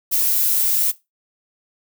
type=noise; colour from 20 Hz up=violet; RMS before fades=-18 dBFS; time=0.11-0.92 s; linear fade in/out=20 ms; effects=noise-tail reverb RT60 0.2 s tail -17 dB re dry

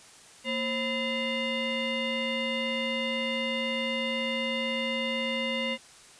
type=tone with frequency modulation; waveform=sine; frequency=1300 Hz; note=E6; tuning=24 cents flat; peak=-27 dBFS; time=0.44-5.78 s; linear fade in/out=50 ms; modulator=766 Hz; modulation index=2.5; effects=white hiss -52 dBFS RMS until 6.19 s + resampled to 22050 Hz

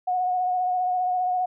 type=tone with vibrato; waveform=sine; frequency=730 Hz; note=F#5; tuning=24 cents flat; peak=-21 dBFS; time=0.07-1.46 s; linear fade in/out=10 ms; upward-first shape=sine; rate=15 Hz; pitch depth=24 cents each way; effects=none

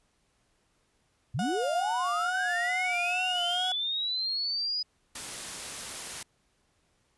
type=linear sweep; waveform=sine; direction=up; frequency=97.1 to 4978 Hz; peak=-28 dBFS; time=1.34-4.83 s; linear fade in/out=10 ms
type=tone with vibrato; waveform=35% pulse; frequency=720 Hz; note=F#5; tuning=47 cents flat; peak=-29 dBFS; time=1.39-3.72 s; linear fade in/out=2 ms; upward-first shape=sine; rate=2.3 Hz; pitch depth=47 cents each way
type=noise; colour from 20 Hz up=white; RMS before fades=-38 dBFS; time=5.15-6.23 s; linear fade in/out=5 ms
effects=pink hiss -71 dBFS RMS until 7.17 s + resampled to 24000 Hz

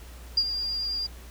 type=tone with ADSR envelope; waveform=sine; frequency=4803 Hz; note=D8; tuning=38 cents sharp; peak=-17 dBFS; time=0.37-1.07 s; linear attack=7 ms; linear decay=59 ms; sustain=-10 dB; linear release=10 ms; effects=added 60 Hz sine -42 dBFS peak until 1.3 s + pink hiss -50 dBFS RMS until 1.3 s

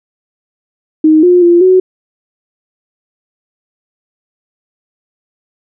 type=tone with pitch steps; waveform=sine; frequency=312.3 / 357 / 345.7 / 371.4 Hz; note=D#4 / F4 / F4 / F#4; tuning=+7 / +38 / -18 / +7 cents; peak=-3 dBFS; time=1.04-1.8 s; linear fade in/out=5 ms; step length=190 ms; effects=none

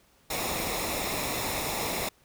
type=noise with comb filter; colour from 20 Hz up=pink; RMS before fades=-31 dBFS; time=0.3-2.09 s; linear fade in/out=5 ms; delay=0.65 ms; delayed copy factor=-0.6; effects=pink hiss -63 dBFS RMS until 2.24 s

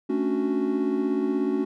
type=chord; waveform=triangle; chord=D major seventh; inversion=second; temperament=equal; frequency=220 / 277.2 / 293.7 / 370 Hz; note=A3 / C#4 / D4 / F#4; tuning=0 / 0 / 0 / 0 cents; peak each=-28 / -24 / -28 / -25 dBFS; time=0.09-1.65 s; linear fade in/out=10 ms; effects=none

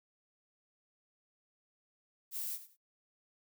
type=noise with echo; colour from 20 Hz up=violet; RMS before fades=-39 dBFS; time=2.31-2.59 s; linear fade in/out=50 ms; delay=91 ms; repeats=2; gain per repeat=-13 dB; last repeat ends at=2.772 s; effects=noise-tail reverb RT60 0.1 s tail -20 dB re dry

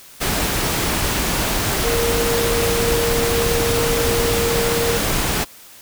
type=tone in noise; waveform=sine; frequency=466.6 Hz; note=A#4; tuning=2 cents sharp; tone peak=-19 dBFS; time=1.83-4.99 s; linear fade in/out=20 ms; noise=pink; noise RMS=-20 dBFS; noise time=0.2-5.45 s; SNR=-2 dB; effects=white hiss -43 dBFS RMS until 5.81 s

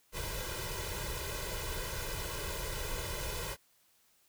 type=noise with comb filter; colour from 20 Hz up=pink; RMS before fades=-38 dBFS; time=0.12-3.57 s; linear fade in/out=50 ms; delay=2 ms; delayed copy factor=+1; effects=white hiss -69 dBFS RMS until 4.28 s

